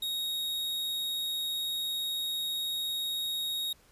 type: tone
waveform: 45% pulse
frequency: 3759 Hz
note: A#7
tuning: 14 cents sharp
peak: -31 dBFS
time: 0.02-3.73 s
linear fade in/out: 5 ms
effects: pink hiss -62 dBFS RMS until 3.91 s + resampled to 32000 Hz